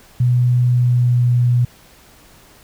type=tone with pitch glide; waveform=sine; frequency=123.4 to 122.19 Hz; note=B2 to B2; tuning=-1 to -18 cents; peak=-11 dBFS; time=0.2-1.65 s; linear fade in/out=5 ms; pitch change=-17 cents; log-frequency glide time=0.67-1.27 s; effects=pink hiss -47 dBFS RMS until 2.63 s